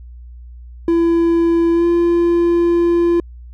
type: tone with pitch glide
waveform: triangle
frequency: 336.2 to 342.9 Hz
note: E4 to F4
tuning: +34 to -32 cents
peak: -9 dBFS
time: 0.88-3.2 s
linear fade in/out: 2 ms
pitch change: +34 cents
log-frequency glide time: 1.73-1.86 s
effects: added 60 Hz sine -33 dBFS peak until 3.53 s